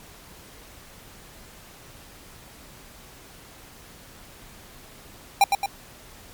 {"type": "tone with echo", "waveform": "square", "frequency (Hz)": 798, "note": "G5", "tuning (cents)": 31, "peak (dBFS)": -13, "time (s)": [5.41, 5.44], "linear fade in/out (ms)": 2, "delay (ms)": 110, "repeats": 2, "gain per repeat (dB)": -5, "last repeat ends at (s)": 5.66, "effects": ["pink hiss -47 dBFS RMS until 6.33 s", "MP3 96 kbps"]}